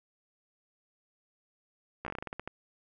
slowing click train, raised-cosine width 0.5 ms, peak -22 dBFS, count 12, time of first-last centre 2.05-2.476 s, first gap 14 ms, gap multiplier 1.19, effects none

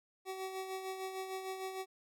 25% pulse tone with tremolo, 379.3 Hz, F#4, 43 cents sharp, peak -34 dBFS, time 0.25-1.86 s, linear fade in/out 50 ms, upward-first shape sine, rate 6.6 Hz, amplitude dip 50%, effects none

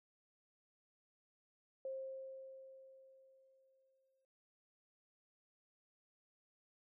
sine tone with exponential decay, 531 Hz, C5, 25 cents sharp, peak -40 dBFS, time 1.85-4.25 s, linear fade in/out 2 ms, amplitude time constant 520 ms, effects none

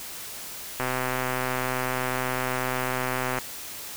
click train, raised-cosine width 0.5 ms, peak -12 dBFS, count 332, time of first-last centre 0.8-3.386 s, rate 128 Hz, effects white hiss -38 dBFS RMS until 3.96 s

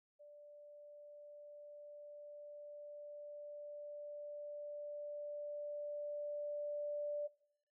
sine tone with level ramp, 587.3 Hz, D5, in tune, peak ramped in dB -55 to -37 dBFS, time 0.19-7.28 s, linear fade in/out 20 ms, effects noise-tail reverb RT60 0.7 s tail -20 dB re dry

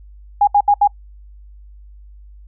sine tone bursts, 818 Hz, G#5, 26 cents flat, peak -8 dBFS, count 4, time 0.41-0.875 s, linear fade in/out 5 ms, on 63 ms, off 71 ms, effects noise-tail reverb RT60 0.1 s tail -26 dB re dry + added 50 Hz sine -38 dBFS peak until 2.47 s

